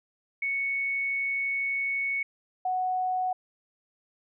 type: tone pair in turn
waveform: sine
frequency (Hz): 2217 / 739.8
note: C#7 / F#5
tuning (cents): 0 / 0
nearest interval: octave + perfect fifth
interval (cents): 1900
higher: first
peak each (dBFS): -26 / -25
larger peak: second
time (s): 0.42-2.23 / 2.65-3.33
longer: first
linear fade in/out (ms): 5
effects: none